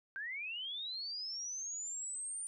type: linear sweep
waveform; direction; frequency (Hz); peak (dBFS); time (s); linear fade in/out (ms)
sine; up; 1541 to 9140; -39; 0.16-2.47; 0
effects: none